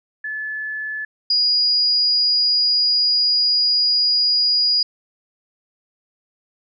sine tone pair in turn, 1728 / 4888 Hz, A6 / D#8, -32 / -32 cents, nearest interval octave + tritone, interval 1800 cents, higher second, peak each -24 / -14 dBFS, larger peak second, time 0.24-1.05 / 1.3-4.83 s, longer second, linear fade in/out 5 ms, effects none

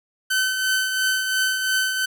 sawtooth tone with tremolo, 1526 Hz, G6, 47 cents flat, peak -14 dBFS, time 0.3-2.06 s, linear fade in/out 10 ms, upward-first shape triangle, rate 2.9 Hz, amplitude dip 50%, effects none

